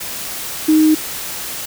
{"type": "tone in noise", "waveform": "sine", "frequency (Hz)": 311.1, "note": "D#4", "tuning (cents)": 0, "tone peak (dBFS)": -8, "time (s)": [0.68, 0.95], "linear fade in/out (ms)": 10, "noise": "white", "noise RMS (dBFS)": -26, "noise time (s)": [0, 1.66], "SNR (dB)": 15, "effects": []}